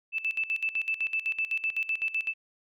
sine tone with tremolo, 2637 Hz, E7, in tune, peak -25 dBFS, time 0.12-2.34 s, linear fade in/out 50 ms, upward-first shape square, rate 7.9 Hz, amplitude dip 80%, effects none

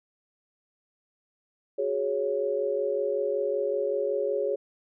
sine chord, F# suspended second, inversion none, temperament equal, 370 / 415.3 / 554.4 Hz, F#4 / G#4 / C#5, 0 / 0 / 0 cents, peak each -33 / -28 / -28 dBFS, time 1.78-4.56 s, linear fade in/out 10 ms, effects none

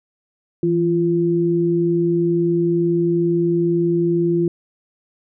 sine tone pair together, 166.29 / 344.1 Hz, E3 / F4, +15 / -26 cents, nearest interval octave + minor second, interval 1259 cents, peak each -20 / -16 dBFS, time 0.63-4.48 s, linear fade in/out 2 ms, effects none

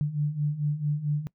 sine beating tone pair, 145.3 / 149.8 Hz, D3 / D3, -18 / +35 cents, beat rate 4.5 Hz, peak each -30 / -26 dBFS, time 0.01-1.27 s, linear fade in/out 0 ms, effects noise-tail reverb RT60 0.1 s tail -22 dB re dry

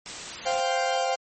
white noise, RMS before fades -36 dBFS, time 0.06-0.6 s, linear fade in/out 0 ms
40% pulse chord, C suspended fourth, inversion none, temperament equal, 523.3 / 698.5 / 784 Hz, C5 / F5 / G5, 0 / 0 / 0 cents, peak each -27 dBFS, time 0.45-1.16 s, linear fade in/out 20 ms
effects MP3 32 kbps

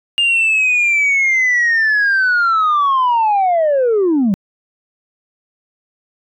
sine linear sweep, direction down, 2826 to 182.6 Hz, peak -9 dBFS, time 0.18-4.34 s, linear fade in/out 0 ms, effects tanh soft clip ceiling -9 dBFS

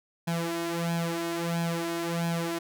sawtooth tone with flanger, 168.5 Hz, E3, 38 cents sharp, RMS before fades -30 dBFS, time 0.27-2.59 s, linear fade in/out 10 ms, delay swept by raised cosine 1.2 to 3.2 ms, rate 1.5 Hz, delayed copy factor +0.8, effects none

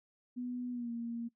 sine tone with pitch glide, 246.9 to 233.7 Hz, B3 to A#3, 0 to +5 cents, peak -36 dBFS, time 0.36-1.29 s, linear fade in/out 20 ms, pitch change -95 cents, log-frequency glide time 0.71-0.91 s, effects noise-tail reverb RT60 0.1 s tail -19 dB re dry

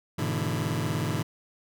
sawtooth chord, E dominant seventh, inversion first, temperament just, 103.01 / 123.61 / 148.33 / 164.81 Hz, G#2 / B2 / D3 / E3, -14 / +2 / +18 / 0 cents, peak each -28 dBFS, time 0.18-1.23 s, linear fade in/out 10 ms, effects none

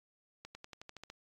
accelerating click train, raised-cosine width 0.2 ms, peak -30 dBFS, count 9, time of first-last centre 0.45-1.101 s, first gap 100 ms, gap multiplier 0.94, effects AAC 48 kbps

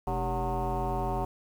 sine tone with frequency modulation, 392 Hz, G4, in tune, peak -26 dBFS, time 0.07-1.25 s, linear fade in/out 5 ms, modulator 173 Hz, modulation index 3.3, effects tanh soft clip ceiling -23 dBFS + 9-bit

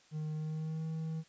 triangle tone with pitch glide, 154.3 to 159.93 Hz, D#3 to D#3, -14 to +48 cents, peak -33 dBFS, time 0.11-1.24 s, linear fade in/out 50 ms, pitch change +62 cents, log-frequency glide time 0.34-0.86 s, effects white hiss -64 dBFS RMS until 1.28 s + resampled to 16000 Hz

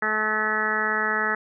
harmonic tone, 215.6 Hz, A3, 35 cents flat, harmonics 1 / 2 / 3 / 4 / 5 / 6 / 7 / 8 / 9, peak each -35 / -32 / -36 / -32 / -37 / -28 / -30 / -26 / -29 dBFS, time 0.02-1.35 s, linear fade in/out 5 ms, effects none

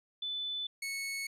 sine / sawtooth tone pair in turn, 3500 / 2205 Hz, A7 / C#7, -10 / -10 cents, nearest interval minor sixth, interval 800 cents, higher first, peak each -34 / -32 dBFS, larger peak second, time 0.22-0.67 / 0.82-1.27 s, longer neither, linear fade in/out 5 ms, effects resampled to 32000 Hz

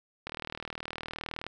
click train, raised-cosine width 0.3 ms, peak -20 dBFS, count 48, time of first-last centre 0.27-1.466 s, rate 39.3 Hz, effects none

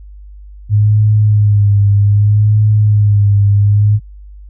sine tone with vibrato, 103.83 Hz, G#2, in tune, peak -6 dBFS, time 0.69-4 s, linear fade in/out 50 ms, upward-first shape sine, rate 0.64 Hz, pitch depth 45 cents each way, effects added 50 Hz sine -31 dBFS peak until 4.49 s

